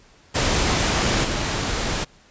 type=noise with level steps; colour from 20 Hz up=pink; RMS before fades=-20 / -24 dBFS; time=0.34-2.05 s; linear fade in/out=20 ms; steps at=1.23 s; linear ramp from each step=20 ms; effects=pink hiss -53 dBFS RMS until 2.3 s + resampled to 16000 Hz